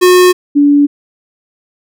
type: tone pair in turn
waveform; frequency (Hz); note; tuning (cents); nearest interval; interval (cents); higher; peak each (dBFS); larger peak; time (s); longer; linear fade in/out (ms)
square / sine; 362.6 / 287.8; F#4 / D4; -35 / -35; major third; 400; first; -4; neither; 0.01-0.33 / 0.55-0.87; neither; 20
effects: none